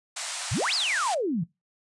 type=band-pass noise; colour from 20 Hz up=white; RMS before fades=-34 dBFS; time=0.16-1.15 s; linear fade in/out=10 ms; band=630 to 9400 Hz; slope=48 dB/octave
type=exponential two-way sweep; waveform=sine; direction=up then down; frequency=84.6 to 5230 to 148.5 Hz; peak=-24 dBFS; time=0.51-1.44 s; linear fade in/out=10 ms; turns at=0.74 s
effects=noise-tail reverb RT60 0.2 s tail -20 dB re dry + resampled to 24000 Hz